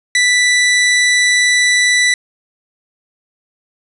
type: tone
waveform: sawtooth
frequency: 1975.5 Hz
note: B6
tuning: in tune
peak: -6 dBFS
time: 0.15-2.14 s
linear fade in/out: 2 ms
effects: resampled to 24000 Hz + 8-bit